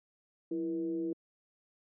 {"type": "tone with frequency modulation", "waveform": "sine", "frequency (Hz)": 331.1, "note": "E4", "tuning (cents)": 8, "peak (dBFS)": -31, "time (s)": [0.51, 1.13], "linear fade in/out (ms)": 5, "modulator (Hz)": 148, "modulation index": 0.54, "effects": ["high-pass 200 Hz 12 dB/octave"]}